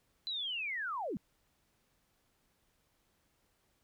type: linear sweep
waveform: sine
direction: down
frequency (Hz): 4057 to 159.6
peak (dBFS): -35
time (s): 0.27-1.17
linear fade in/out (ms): 0
effects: pink hiss -75 dBFS RMS until 3.83 s